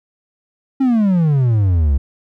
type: exponential sweep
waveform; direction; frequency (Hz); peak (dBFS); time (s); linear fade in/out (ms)
triangle; down; 275 to 65.41; -9; 0.8-1.98; 10
effects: none